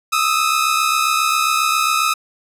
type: tone pair together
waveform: sawtooth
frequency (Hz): 1242 / 1309.4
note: D#6 / E6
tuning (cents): -3 / -12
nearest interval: minor second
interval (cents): 91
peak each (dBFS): -14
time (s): 0.12-2.14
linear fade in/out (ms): 10
effects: resampled to 32000 Hz